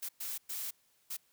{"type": "noise bursts at uneven times", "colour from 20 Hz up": "blue", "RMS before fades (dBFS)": -39, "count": 4, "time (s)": [[0.02, 0.09], [0.2, 0.38], [0.49, 0.71], [1.1, 1.17]], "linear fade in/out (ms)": 10, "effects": ["white hiss -71 dBFS RMS until 1.32 s"]}